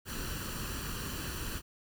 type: noise with comb filter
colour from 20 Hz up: pink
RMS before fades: -38 dBFS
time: 0.05-1.62 s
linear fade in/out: 50 ms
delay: 0.69 ms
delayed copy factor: +0.65
effects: none